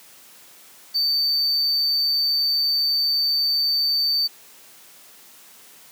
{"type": "tone", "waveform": "triangle", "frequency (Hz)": 4574, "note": "D8", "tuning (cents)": -47, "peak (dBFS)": -17, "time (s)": [0.94, 4.28], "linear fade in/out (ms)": 20, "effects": ["white hiss -48 dBFS RMS until 5.91 s", "high-pass 150 Hz 12 dB/octave"]}